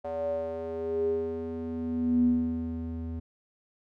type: tone with band-pass filter sweep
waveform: square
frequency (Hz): 82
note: E2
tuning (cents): -9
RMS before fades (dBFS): -30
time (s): 0.04-3.2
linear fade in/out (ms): 10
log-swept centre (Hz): 640 to 160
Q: 9.8
effects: none